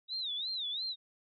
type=tone with vibrato; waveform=sine; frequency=3774 Hz; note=A#7; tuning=21 cents sharp; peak=-34 dBFS; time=0.08-0.96 s; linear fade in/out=50 ms; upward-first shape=sine; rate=2.9 Hz; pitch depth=180 cents each way; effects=none